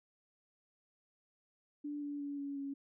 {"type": "tone with pitch steps", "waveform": "sine", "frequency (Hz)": [292.3, 288.6, 285, 281.4, 277.8], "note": ["D4", "D4", "C#4", "C#4", "C#4"], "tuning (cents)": [-8, -30, 48, 26, 4], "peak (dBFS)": -38, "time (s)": [1.84, 2.74], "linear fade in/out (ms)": 10, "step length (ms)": 180, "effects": []}